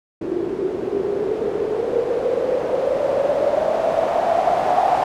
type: noise with low-pass filter sweep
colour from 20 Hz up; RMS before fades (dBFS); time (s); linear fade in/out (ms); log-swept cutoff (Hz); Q
blue; -20; 0.21-5.04; 5; 350 to 760; 8.7
effects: none